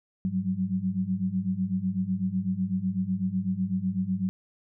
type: tone cluster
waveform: sine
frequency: 102.3 / 183.2 / 191.2 Hz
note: G#2 / F#3 / G3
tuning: -26 / -17 / -43 cents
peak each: -36 / -29 / -28 dBFS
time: 0.25-4.29 s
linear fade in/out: 0 ms
effects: none